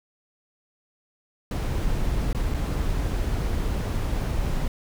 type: noise with dropouts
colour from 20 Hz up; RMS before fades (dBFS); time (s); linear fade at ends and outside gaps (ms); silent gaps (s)
brown; -25; 1.51-4.68; 2; 2.33-2.347 / 2.541-2.544
effects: none